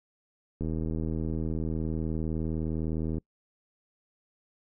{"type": "click train", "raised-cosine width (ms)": 3, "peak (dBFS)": -20, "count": 206, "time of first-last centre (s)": [0.61, 3.182], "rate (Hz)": 79.7, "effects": ["noise-tail reverb RT60 0.1 s tail -25 dB re dry"]}